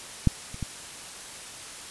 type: clicks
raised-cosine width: 5 ms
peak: -6 / -26 / -18 dBFS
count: 3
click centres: 0.273 / 0.544 / 0.627 s
effects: white hiss -41 dBFS RMS until 1.9 s + resampled to 24000 Hz